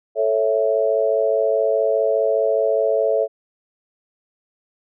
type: chord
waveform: sine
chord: A major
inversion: none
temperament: equal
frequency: 440 / 554.4 / 659.3 Hz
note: A4 / C#5 / E5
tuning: 0 / 0 / 0 cents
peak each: -20 dBFS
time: 0.15-3.28 s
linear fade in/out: 50 ms
effects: none